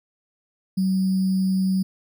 sine tone with sample-and-hold, 189 Hz, F#3, 37 cents sharp, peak -18 dBFS, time 0.77-1.83 s, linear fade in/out 10 ms, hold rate 4900 Hz, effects none

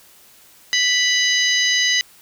harmonic tone with a mistuned harmonic, 987.8 Hz, B5, in tune, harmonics 2 / 3 / 4 / 5 / 6, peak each -19 / -21 / -22 / -23 / -24 dBFS, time 0.73-2.01 s, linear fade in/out 0 ms, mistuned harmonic 6, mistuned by +96 cents, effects white hiss -49 dBFS RMS until 2.21 s

